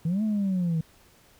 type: linear two-way sweep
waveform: sine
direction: up then down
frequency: 155 to 220.3 to 156.8 Hz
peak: -21 dBFS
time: 0.05-0.81 s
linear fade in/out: 5 ms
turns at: 0.23 s
effects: tanh soft clip ceiling -21 dBFS + pink hiss -58 dBFS RMS until 1.39 s